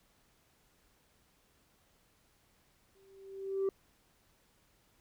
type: tone with exponential growth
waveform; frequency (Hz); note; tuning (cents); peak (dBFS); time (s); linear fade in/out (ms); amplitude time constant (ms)
sine; 388.5; G4; -16; -25; 2.95-3.69; 2; 160
effects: tanh soft clip ceiling -27 dBFS + pink hiss -70 dBFS RMS until 5 s